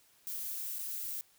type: noise with dropouts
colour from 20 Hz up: violet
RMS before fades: -39 dBFS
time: 0.27-1.21 s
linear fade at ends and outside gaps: 0 ms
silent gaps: 0.786-0.791 s
effects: white hiss -66 dBFS RMS until 1.38 s